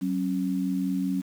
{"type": "tone pair together", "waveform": "sine", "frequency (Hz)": [188.1, 273.1], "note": ["F#3", "C#4"], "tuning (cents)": [29, -26], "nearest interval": "tritone", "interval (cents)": 645, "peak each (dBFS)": -27, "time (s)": [0.01, 1.22], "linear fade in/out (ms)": 20, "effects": ["8-bit"]}